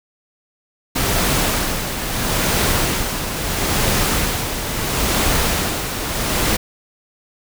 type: noise with tremolo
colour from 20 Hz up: pink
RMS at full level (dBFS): -17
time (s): 0.95-6.57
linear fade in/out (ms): 10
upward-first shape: sine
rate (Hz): 0.75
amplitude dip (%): 55
effects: none